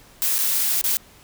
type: noise with dropouts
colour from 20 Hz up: blue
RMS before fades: -21 dBFS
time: 0.22-0.97 s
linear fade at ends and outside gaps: 0 ms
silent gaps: 0.382-0.388 / 0.813-0.841 s
effects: pink hiss -50 dBFS RMS until 1.23 s